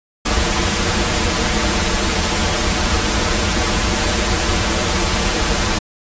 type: noise with comb filter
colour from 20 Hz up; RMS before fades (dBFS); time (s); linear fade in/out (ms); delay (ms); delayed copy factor
pink; -17; 0.25-5.79; 10; 7.4; -0.95
effects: resampled to 16000 Hz